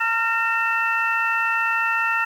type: tone cluster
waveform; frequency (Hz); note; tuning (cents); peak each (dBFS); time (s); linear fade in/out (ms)
sine; 910 / 1377 / 1829 / 2666; A#5 / F6 / A#6 / E7; -42 / -25 / -33 / +19; -27 / -22 / -23 / -25; 0-2.25; 10
effects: tanh soft clip ceiling -9 dBFS + 8-bit